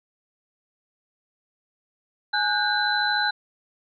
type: tone cluster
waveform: sine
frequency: 838 / 1475 / 1588 / 4023 Hz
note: G#5 / F#6 / G6 / B7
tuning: +15 / -6 / +22 / +31 cents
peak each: -26 dBFS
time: 2.33-3.31 s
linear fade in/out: 10 ms
effects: none